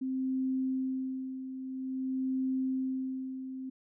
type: tone with tremolo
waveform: sine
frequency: 261.6 Hz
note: C4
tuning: in tune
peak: -28 dBFS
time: 0.01-3.7 s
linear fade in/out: 10 ms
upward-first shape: sine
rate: 0.5 Hz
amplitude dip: 65%
effects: none